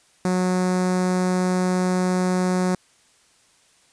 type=tone with notch filter; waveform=sawtooth; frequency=182.9 Hz; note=F#3; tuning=20 cents flat; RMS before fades=-21 dBFS; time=0.25-2.75 s; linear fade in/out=2 ms; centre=3000 Hz; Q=0.87; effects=white hiss -58 dBFS RMS until 3.92 s + resampled to 22050 Hz